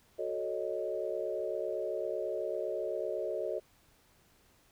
sine chord, D# half-diminished seventh, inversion first, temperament equal, 370 / 440 / 554.4 / 622.3 Hz, F#4 / A4 / C#5 / D#5, 0 / 0 / 0 / 0 cents, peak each -39 / -38 / -38 / -37 dBFS, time 0.18-3.6 s, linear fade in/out 20 ms, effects pink hiss -66 dBFS RMS until 4.71 s

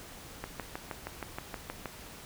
click train, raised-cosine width 0.5 ms, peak -21 dBFS, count 10, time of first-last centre 0.44-1.857 s, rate 6.35 Hz, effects pink hiss -48 dBFS RMS until 2.25 s

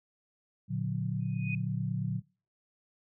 sine chord, Bb augmented, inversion none, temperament just, 116.54 / 145.68 / 182.1 Hz, Bb2 / D3 / F#3, 0 / -14 / -27 cents, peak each -34 dBFS, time 0.68-2.22 s, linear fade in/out 50 ms
sine tone with exponential growth, 2489 Hz, D#7, in tune, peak -32 dBFS, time 1.2-1.55 s, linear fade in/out 5 ms, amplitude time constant 76 ms
effects noise-tail reverb RT60 0.4 s tail -26 dB re dry

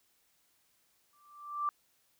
sine tone with exponential growth, 1174.7 Hz, D6, in tune, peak -27 dBFS, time 1.13-1.69 s, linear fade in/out 1 ms, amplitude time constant 120 ms, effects white hiss -72 dBFS RMS until 2.19 s

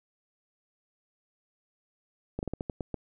slowing click train, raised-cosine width 2 ms, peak -19 dBFS, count 8, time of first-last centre 2.39-2.943 s, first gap 39 ms, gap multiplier 1.23, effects none

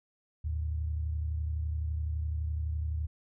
sine tone pair together, 76.9 / 108.75 Hz, D#2 / A2, -20 / -20 cents, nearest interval tritone, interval 600 cents, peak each -30 / -40 dBFS, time 0.44-3.07 s, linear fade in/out 10 ms, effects none

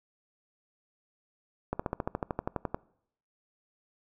slowing click train, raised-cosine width 1 ms, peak -16 dBFS, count 14, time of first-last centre 1.73-2.745 s, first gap 65 ms, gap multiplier 1.03, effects noise-tail reverb RT60 0.7 s tail -23 dB re dry

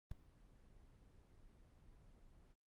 brown noise with ADSR envelope, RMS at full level -43 dBFS, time 0.11-2.55 s, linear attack 5 ms, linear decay 5 ms, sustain -22 dB, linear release 38 ms, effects noise-tail reverb RT60 0.2 s tail -26 dB re dry + Opus 32 kbps

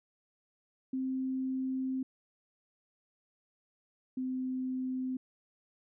sine tone pair in turn, 261.6 / 257.7 Hz, C4 / C4, 0 / -26 cents, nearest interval unison, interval 26 cents, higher first, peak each -31 / -32 dBFS, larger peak first, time 0.93-2.03 / 4.17-5.17 s, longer first, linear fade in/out 5 ms, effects none

